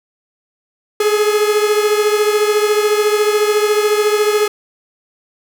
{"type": "beating tone pair", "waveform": "45% pulse", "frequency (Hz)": [417.9, 431.9], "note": ["G#4", "A4"], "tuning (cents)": [11, -32], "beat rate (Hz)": 14, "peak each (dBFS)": [-13, -18], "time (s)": [1, 4.48], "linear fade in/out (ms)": 5, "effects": []}